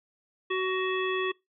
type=harmonic tone; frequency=374.1 Hz; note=F#4; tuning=19 cents sharp; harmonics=1 / 3 / 5 / 7 / 9; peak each=-28 / -33 / -35 / -36 / -38 dBFS; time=0.5-1.32 s; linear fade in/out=10 ms; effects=noise-tail reverb RT60 0.2 s tail -23 dB re dry